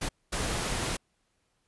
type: noise bursts at uneven times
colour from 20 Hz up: pink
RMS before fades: -31 dBFS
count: 2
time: 0.01-0.09 / 0.32-0.97 s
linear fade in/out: 10 ms
effects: pink hiss -74 dBFS RMS until 1.67 s + resampled to 24000 Hz